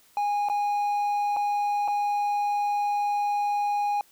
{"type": "tone with dropouts", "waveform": "triangle", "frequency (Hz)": 822, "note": "G#5", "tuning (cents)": -18, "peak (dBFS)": -21, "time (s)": [0.17, 4.01], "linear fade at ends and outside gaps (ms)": 1, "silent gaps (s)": [[0.487, 0.498], [1.364, 1.368], [1.878, 1.882]], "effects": ["white hiss -59 dBFS RMS until 4.11 s"]}